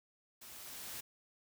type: noise with level ramp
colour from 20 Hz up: white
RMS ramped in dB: -53 to -44 dBFS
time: 0.41-1.01 s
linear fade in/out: 10 ms
effects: none